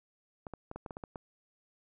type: clicks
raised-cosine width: 1 ms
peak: -27 dBFS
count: 9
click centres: 0.468 / 0.537 / 0.714 / 0.76 / 0.862 / 0.908 / 0.969 / 1.038 / 1.158 s
effects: none